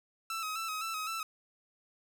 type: tone with vibrato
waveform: sawtooth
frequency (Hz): 1298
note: E6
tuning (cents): -27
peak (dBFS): -31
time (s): 0.3-1.23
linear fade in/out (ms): 2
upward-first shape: square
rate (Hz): 3.9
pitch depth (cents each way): 42
effects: none

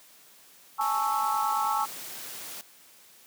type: chord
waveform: sine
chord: A major seventh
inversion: third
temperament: equal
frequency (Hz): 830.6 / 880 / 1108.7 / 1318.5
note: G#5 / A5 / C#6 / E6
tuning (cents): 0 / 0 / 0 / 0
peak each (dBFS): -30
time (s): 0.78-1.86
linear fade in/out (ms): 20
type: noise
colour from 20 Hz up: white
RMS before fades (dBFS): -40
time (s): 0.81-2.61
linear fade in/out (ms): 0
effects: white hiss -55 dBFS RMS until 3.26 s + high-pass 150 Hz 12 dB/octave

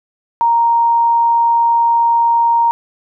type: tone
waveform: sine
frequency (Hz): 932.3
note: A#5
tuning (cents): 0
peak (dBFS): -9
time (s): 0.41-2.71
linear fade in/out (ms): 0
effects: none

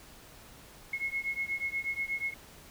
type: beating tone pair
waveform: sine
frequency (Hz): 2169 / 2177.3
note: C#7 / C#7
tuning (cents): -38 / -32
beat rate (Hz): 8.3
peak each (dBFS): -34 / -35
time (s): 0.93-2.34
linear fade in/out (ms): 5
effects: pink hiss -53 dBFS RMS until 2.7 s

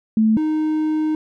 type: tone pair in turn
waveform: sine / triangle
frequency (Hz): 219.2 / 310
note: A3 / D#4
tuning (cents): -6 / -6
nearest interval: tritone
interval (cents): 600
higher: second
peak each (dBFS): -12 / -15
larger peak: first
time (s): 0.17-0.37 / 0.37-1.15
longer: second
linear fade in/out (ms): 2
effects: none

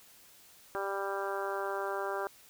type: harmonic tone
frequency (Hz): 196.9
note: G3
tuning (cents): +8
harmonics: 2 / 3 / 4 / 5 / 6 / 7 / 8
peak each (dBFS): -37 / -39 / -40 / -41 / -42 / -42 / -43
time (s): 0.75-2.27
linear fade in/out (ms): 0
effects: white hiss -58 dBFS RMS until 2.49 s

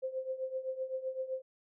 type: tone with tremolo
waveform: sine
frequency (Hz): 522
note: C5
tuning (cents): -4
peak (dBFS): -31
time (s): 0.02-1.42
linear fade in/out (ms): 20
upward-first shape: triangle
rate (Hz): 7.8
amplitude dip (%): 85
effects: none

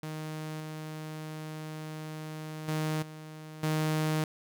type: tone with level steps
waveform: sawtooth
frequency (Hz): 155.56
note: D#3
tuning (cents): 0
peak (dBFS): -32 / -34 / -25 / -39 / -23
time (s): 0.03-4.24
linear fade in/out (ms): 2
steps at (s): 0.6 / 2.68 / 3.02 / 3.63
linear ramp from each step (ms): 5
effects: none

